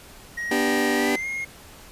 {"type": "tone with pitch glide", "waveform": "triangle", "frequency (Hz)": [1888, 2144], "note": ["A#6", "C7"], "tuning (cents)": [22, 42], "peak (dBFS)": -25, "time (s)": [0.37, 1.45], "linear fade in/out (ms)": 10, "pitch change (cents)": 220, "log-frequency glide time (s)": [0.95, 1.27]}
{"type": "chord", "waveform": "sawtooth", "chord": "G major", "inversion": "first", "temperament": "just", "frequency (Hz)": [245, 294, 392], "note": ["B3", "D4", "G4"], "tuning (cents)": [-14, 2, 0], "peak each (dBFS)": -21, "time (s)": [0.51, 1.16], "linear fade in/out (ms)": 5}
{"effects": ["pink hiss -46 dBFS RMS until 1.91 s", "resampled to 32000 Hz"]}